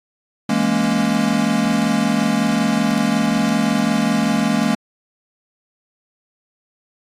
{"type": "chord", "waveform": "square", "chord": "A# half-diminished seventh", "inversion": "second", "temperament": "equal", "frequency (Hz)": [164.81, 207.7, 233.1, 277.2], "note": ["E3", "G#3", "A#3", "C#4"], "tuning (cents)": [0, 0, 0, 0], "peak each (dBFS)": [-26, -20, -20, -23], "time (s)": [0.49, 4.75], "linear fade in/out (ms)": 5, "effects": ["low-pass 9000 Hz 12 dB/octave", "AAC 64 kbps"]}